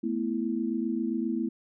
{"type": "chord", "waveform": "sine", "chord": "A suspended second", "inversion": "none", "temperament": "just", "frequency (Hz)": [220, 247.5, 330], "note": ["A3", "B3", "E4"], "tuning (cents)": [0, 4, 2], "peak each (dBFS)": -31, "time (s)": [0.03, 1.49], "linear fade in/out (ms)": 10, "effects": []}